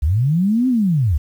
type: linear two-way sweep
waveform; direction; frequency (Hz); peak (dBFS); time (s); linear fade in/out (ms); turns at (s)
sine; up then down; 63.9 to 263.4 to 63.9; -13; 0.02-1.18; 10; 0.68
effects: 8-bit